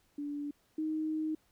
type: tone pair in turn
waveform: sine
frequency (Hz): 290 / 312.2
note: D4 / D#4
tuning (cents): -22 / +6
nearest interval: minor second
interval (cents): 128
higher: second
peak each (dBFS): -35 / -31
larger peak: second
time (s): 0.18-0.51 / 0.78-1.35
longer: second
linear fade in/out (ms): 5
effects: pink hiss -71 dBFS RMS until 1.51 s